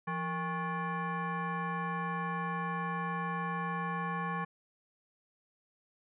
sine tone with frequency modulation, 463.4 Hz, A#4, 10 cents flat, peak -32 dBFS, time 0.07-4.45 s, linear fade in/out 10 ms, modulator 635 Hz, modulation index 2, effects none

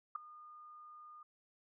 sine tone with ADSR envelope, 1219 Hz, D#6, 36 cents flat, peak -32 dBFS, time 0.15-1.23 s, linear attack 8 ms, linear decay 4 ms, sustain -20 dB, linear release 4 ms, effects none

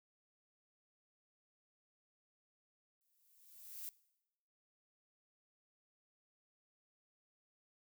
violet noise with exponential growth, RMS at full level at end -44 dBFS, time 3.01-3.89 s, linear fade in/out 0 ms, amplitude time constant 190 ms, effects noise-tail reverb RT60 0.9 s tail -21 dB re dry

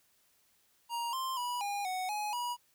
square tone with pitch steps, 941 / 1050 / 976 / 812 / 742 / 839 / 968 Hz, A#5 / C6 / B5 / G#5 / F#5 / G#5 / B5, +16 / +6 / -21 / -39 / +5 / +17 / -35 cents, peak -34 dBFS, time 0.89-2.57 s, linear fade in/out 50 ms, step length 240 ms, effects white hiss -70 dBFS RMS until 2.74 s

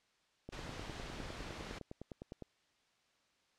click train, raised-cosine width 2 ms, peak -32 dBFS, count 20, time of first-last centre 0.49-2.423 s, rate 9.83 Hz
pink noise, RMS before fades -46 dBFS, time 0.52-1.79 s, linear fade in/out 10 ms
effects white hiss -74 dBFS RMS until 3.58 s + low-pass 5000 Hz 12 dB/octave

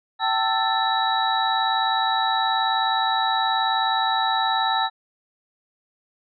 sine tone cluster, 771 / 890 / 1323 / 1765 / 3892 Hz, G5 / A5 / E6 / A6 / B7, -29 / +20 / +6 / +5 / -26 cents, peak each -25 / -23 / -27 / -29 / -26 dBFS, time 0.19-4.9 s, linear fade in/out 50 ms, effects none

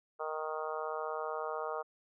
harmonic tone, 155.9 Hz, D#3, 4 cents sharp, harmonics 3 / 4 / 5 / 6 / 7 / 8 / 9, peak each -40 / -41 / -43 / -45 / -44 / -42 / -49 dBFS, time 0.19-1.83 s, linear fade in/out 20 ms, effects none

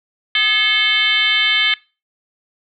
sine tone with frequency modulation, 2637 Hz, E7, in tune, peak -12 dBFS, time 0.35-1.74 s, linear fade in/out 2 ms, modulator 465 Hz, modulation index 2.1, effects noise-tail reverb RT60 0.3 s tail -22 dB re dry

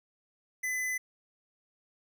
square tone, 2013 Hz, B6, 33 cents sharp, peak -31 dBFS, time 0.63-0.98 s, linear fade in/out 10 ms, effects none

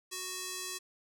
square tone with band-pass filter, 370 Hz, F#4, in tune, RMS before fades -40 dBFS, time 0.11-0.79 s, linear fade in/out 20 ms, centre 7500 Hz, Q 0.96, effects none

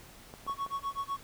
clicks, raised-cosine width 1 ms, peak -31 dBFS, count 4, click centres 0.339 / 0.466 / 0.496 / 0.664 s
triangle tone with tremolo, 1110 Hz, C#6, 2 cents sharp, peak -28 dBFS, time 0.47-1.17 s, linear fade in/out 10 ms, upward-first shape sine, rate 8 Hz, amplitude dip 100%
effects pink hiss -53 dBFS RMS until 1.23 s

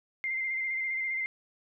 sine tone with vibrato, 2093 Hz, C7, in tune, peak -29 dBFS, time 0.24-1.26 s, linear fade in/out 0 ms, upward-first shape square, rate 15 Hz, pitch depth 21 cents each way, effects none

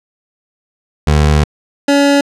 25% pulse tone pair in turn, 74.9 / 282.8 Hz, D2 / C#4, +35 / +35 cents, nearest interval octave + major seventh, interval 2300 cents, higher second, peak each -4 dBFS, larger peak neither, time 1.07-1.44 / 1.88-2.21 s, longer first, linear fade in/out 5 ms, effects low-pass 8000 Hz 12 dB/octave

